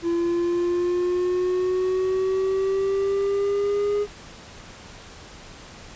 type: exponential sweep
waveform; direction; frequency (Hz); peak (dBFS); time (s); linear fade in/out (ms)
triangle; up; 338.9 to 413.6; -18; 0.02-4.07; 50
effects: pink hiss -43 dBFS RMS until 5.95 s + resampled to 16000 Hz